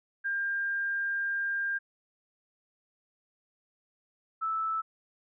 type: tone pair in turn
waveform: sine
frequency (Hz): 1600 / 1313.8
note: G6 / E6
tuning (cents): +35 / -6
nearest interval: minor third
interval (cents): 341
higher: first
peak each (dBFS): -28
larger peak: neither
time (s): 0.24-1.79 / 4.41-4.82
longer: first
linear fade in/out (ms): 20
effects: none